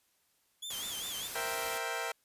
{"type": "tone with vibrato", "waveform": "sawtooth", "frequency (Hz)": 3322, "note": "G#7", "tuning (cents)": 0, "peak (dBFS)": -36, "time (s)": [0.62, 1.28], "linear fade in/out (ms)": 10, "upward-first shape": "sine", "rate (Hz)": 5, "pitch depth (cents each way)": 130}
{"type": "noise", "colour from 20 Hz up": "white", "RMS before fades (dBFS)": -41, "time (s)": [0.7, 1.78], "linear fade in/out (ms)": 5}
{"type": "chord", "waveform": "15% pulse", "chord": "C dominant seventh", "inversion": "third", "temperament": "equal", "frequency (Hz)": [466.2, 523.3, 659.3, 784], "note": ["Bb4", "C5", "E5", "G5"], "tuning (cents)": [0, 0, 0, 0], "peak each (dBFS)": [-33, -37, -33, -33], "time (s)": [1.35, 2.12], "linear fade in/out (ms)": 5}
{"effects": ["white hiss -73 dBFS RMS until 2.24 s", "resampled to 32000 Hz"]}